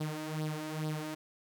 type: tone with flanger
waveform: sawtooth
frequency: 154.7 Hz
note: D#3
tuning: 10 cents flat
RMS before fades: -37 dBFS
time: 0-1.15 s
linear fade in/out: 10 ms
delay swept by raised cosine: 0.21 to 3.41 ms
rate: 2.3 Hz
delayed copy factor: +0.65
effects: none